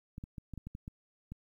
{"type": "clicks", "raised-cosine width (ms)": 5, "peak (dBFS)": -30, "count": 9, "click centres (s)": [0.181, 0.239, 0.382, 0.537, 0.577, 0.67, 0.751, 0.879, 1.32], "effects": ["11-bit"]}